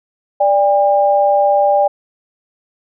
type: tone pair together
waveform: sine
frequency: 587.3 / 804.3 Hz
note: D5 / G5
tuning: 0 / +44 cents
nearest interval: perfect fourth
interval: 544 cents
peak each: -12 dBFS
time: 0.4-1.88 s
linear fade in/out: 10 ms
effects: none